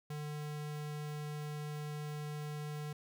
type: tone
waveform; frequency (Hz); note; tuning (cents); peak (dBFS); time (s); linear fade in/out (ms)
square; 149.5; D3; +31; -40; 0.1-2.93; 5
effects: none